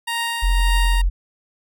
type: tone with tremolo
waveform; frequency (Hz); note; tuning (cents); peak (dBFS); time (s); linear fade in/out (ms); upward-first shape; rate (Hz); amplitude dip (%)
15% pulse; 932.3; A#5; 0; -14; 0.07-1.02; 10; triangle; 1.8; 45
type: tone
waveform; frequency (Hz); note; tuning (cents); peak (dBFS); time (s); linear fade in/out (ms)
sine; 43.94; F1; +11; -14; 0.42-1.1; 20
effects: none